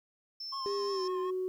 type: tone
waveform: sine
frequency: 5320 Hz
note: E8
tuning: 15 cents sharp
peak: -38 dBFS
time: 0.4-1.08 s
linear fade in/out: 5 ms
type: tone with vibrato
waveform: triangle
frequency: 1067 Hz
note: C6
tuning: 34 cents sharp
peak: -34 dBFS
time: 0.52-1.31 s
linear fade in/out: 10 ms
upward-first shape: sine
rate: 5.5 Hz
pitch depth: 39 cents each way
type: tone with pitch glide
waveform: sine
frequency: 402.1 to 370.9 Hz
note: G4 to F#4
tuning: +44 to +4 cents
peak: -30 dBFS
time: 0.66-1.48 s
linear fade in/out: 0 ms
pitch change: -140 cents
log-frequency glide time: 0.89-1.03 s
effects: tanh soft clip ceiling -26 dBFS + 11-bit